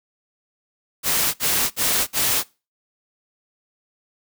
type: noise bursts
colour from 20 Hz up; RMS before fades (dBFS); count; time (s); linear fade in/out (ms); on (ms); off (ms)
white; -20; 4; 1.03-2.438; 50; 310; 56
effects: noise-tail reverb RT60 0.3 s tail -23 dB re dry